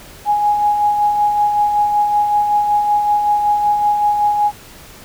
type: tone with tremolo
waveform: sine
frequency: 830.6 Hz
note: G#5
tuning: in tune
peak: -10 dBFS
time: 0.25-4.52 s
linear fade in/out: 50 ms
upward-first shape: sine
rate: 5.3 Hz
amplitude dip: 40%
effects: pink hiss -39 dBFS RMS until 5.04 s